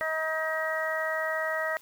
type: harmonic tone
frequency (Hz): 317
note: D#4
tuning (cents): +32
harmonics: 2 / 3 / 4 / 5 / 6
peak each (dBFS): -31 / -40 / -35 / -37 / -31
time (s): 0.01-1.77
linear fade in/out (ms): 0
effects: white hiss -55 dBFS RMS until 1.81 s